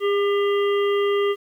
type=harmonic tone with a mistuned harmonic; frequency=400 Hz; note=G4; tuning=35 cents sharp; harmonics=1 / 3 / 5 / 7 / 8; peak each=-18 / -28 / -32 / -35 / -36 dBFS; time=0-1.36 s; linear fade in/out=50 ms; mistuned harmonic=1; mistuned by=+20 cents; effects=9-bit